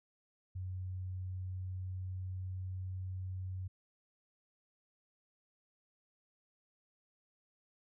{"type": "tone with pitch glide", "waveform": "sine", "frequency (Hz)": [92.5, 93.09], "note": ["F#2", "F#2"], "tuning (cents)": [0, 11], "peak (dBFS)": -38, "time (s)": [0.55, 3.68], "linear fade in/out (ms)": 10, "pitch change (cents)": 11, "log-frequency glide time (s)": [1.15, 3.03], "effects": []}